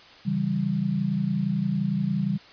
sine chord, C# diminished, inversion none, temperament equal, 138.59 / 164.81 / 196 Hz, C#3 / E3 / G3, 0 / 0 / 0 cents, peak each -29 / -28 / -25 dBFS, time 0.25-2.38 s, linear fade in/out 20 ms, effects white hiss -49 dBFS RMS until 2.52 s + resampled to 11025 Hz

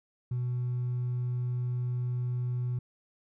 triangle tone with hard clipping, 123.47 Hz, B2, in tune, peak -28 dBFS, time 0.31-2.79 s, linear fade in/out 5 ms, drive 2 dB, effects none

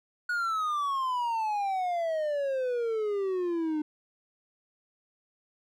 triangle exponential sweep, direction down, 1463 to 300 Hz, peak -25 dBFS, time 0.29-3.82 s, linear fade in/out 5 ms, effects none

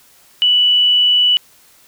sine tone, 2960 Hz, F#7, in tune, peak -9 dBFS, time 0.42-1.37 s, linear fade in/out 0 ms, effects white hiss -49 dBFS RMS until 1.87 s

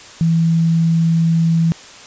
sine tone, 164.81 Hz, E3, in tune, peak -11 dBFS, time 0.21-1.72 s, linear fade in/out 0 ms, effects white hiss -38 dBFS RMS until 2.06 s + resampled to 16000 Hz

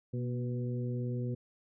harmonic tone with a mistuned harmonic, 123.47 Hz, B2, in tune, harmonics 1 / 2 / 3 / 4, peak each -33 / -39 / -43 / -45 dBFS, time 0.13-1.35 s, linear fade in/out 10 ms, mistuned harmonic 2, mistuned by -38 cents, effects none

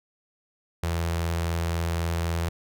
sawtooth tone with notch filter, 83.8 Hz, E2, 29 cents sharp, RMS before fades -27 dBFS, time 0.83-2.49 s, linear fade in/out 5 ms, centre 250 Hz, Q 1.8, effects none

